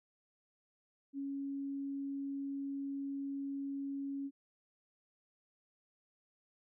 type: tone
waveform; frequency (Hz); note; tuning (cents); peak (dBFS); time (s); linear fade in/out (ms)
sine; 277.2; C#4; 0; -37; 1.13-4.31; 50
effects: none

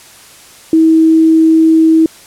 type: tone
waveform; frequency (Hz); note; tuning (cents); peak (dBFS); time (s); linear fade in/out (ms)
sine; 321.6; E4; -43; -4; 0.73-2.06; 2
effects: white hiss -38 dBFS RMS until 2.26 s + low-pass 11000 Hz 12 dB/octave

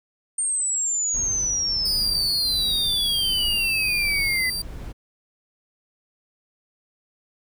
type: exponential sweep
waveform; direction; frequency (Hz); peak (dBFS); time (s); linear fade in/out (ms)
sine; down; 8790 to 2000; -21; 0.38-4.5; 5
type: noise with tremolo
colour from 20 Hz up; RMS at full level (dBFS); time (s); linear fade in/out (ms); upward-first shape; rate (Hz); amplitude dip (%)
brown; -34; 1.13-4.93; 20; sine; 1.4; 30
type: tone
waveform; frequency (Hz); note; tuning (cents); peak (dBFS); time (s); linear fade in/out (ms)
sawtooth; 4699; D8; 0; -23; 1.85-4.62; 5
effects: none

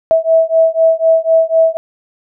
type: beating tone pair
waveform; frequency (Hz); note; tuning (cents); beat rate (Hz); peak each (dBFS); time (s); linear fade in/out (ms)
sine; 649 / 653; E5 / E5; -27 / -17; 4; -11; 0.11-1.77; 0
effects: none

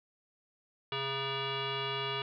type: tone with frequency modulation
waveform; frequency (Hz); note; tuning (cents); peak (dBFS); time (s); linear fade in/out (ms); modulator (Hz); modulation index
sine; 1220; D#6; -34; -32; 0.92-2.22; 2; 544; 4.3
effects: none

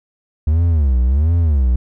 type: tone with vibrato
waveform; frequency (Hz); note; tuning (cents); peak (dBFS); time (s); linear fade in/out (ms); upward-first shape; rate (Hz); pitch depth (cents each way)
triangle; 72.5; D2; -22; -9; 0.47-1.76; 5; sine; 1.4; 290
effects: none

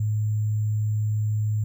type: tone with sample-and-hold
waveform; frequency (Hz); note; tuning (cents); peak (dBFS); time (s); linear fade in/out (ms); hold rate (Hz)
sine; 106.9; A2; -49; -21; 0-1.64; 5; 7350
effects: none

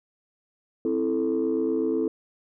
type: chord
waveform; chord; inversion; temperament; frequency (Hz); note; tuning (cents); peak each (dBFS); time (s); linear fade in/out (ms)
sine; A minor; first; equal with one note detuned; 261.6 / 329.6 / 438; C4 / E4 / A4; 0 / 0 / -8; -27 / -25 / -25; 0.85-2.08; 2
effects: tanh soft clip ceiling -16 dBFS

